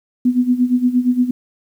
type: tone with tremolo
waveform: sine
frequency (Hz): 248.4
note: B3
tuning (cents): +10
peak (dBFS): -9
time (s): 0.25-1.31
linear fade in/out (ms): 5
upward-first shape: sine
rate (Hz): 8.6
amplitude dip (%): 80
effects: 8-bit